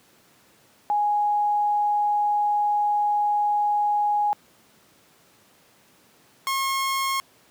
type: tone pair in turn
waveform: sine / sawtooth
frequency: 830 / 1080.5 Hz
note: G#5 / C#6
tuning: -1 / -45 cents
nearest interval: perfect fourth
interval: 456 cents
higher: second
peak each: -19 dBFS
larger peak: neither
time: 0.9-4.33 / 6.47-7.2 s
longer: first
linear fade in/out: 0 ms
effects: pink hiss -57 dBFS RMS until 7.5 s + high-pass 150 Hz 12 dB/octave